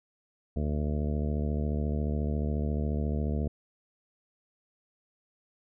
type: harmonic tone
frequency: 74.2 Hz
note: D2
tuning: 18 cents sharp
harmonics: 1 / 2 / 3 / 4 / 5 / 6 / 7 / 8 / 9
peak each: -29 / -34 / -34 / -42 / -43 / -41 / -45 / -47 / -45 dBFS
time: 0.56-3.48 s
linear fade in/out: 5 ms
effects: none